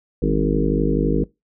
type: harmonic tone with a mistuned harmonic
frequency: 51.91 Hz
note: G#1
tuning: in tune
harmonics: 1 / 3 / 4 / 5 / 6 / 7 / 8 / 9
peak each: -22 / -23 / -27 / -24 / -24 / -28 / -26 / -25 dBFS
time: 0.22-1.24 s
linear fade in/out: 5 ms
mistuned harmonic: 4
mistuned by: -55 cents
effects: noise-tail reverb RT60 0.2 s tail -21 dB re dry